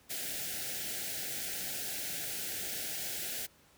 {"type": "band-stop noise", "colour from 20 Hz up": "white", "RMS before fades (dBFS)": -38, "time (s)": [0.09, 3.47], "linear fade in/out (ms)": 20, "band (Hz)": [830, 1400], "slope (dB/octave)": 96, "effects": ["pink hiss -63 dBFS RMS until 3.77 s", "high-pass 60 Hz 12 dB/octave"]}